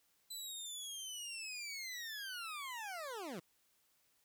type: linear sweep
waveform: 20% pulse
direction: down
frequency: 4032 to 150.3 Hz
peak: -38 dBFS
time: 0.3-3.4 s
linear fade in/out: 10 ms
effects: white hiss -75 dBFS RMS until 4.24 s